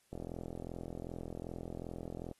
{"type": "click train", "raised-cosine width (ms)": 2, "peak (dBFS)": -29, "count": 94, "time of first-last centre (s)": [0.13, 2.313], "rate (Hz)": 42.6, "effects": ["white hiss -72 dBFS RMS until 2.39 s", "AAC 32 kbps"]}